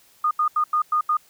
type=tone bursts at uneven times; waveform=sine; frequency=1226 Hz; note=D#6; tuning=26 cents flat; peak=-17 dBFS; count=6; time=0.24-0.31 / 0.39-0.48 / 0.56-0.64 / 0.73-0.82 / 0.92-1.01 / 1.09-1.17 s; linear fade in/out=5 ms; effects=white hiss -56 dBFS RMS until 1.29 s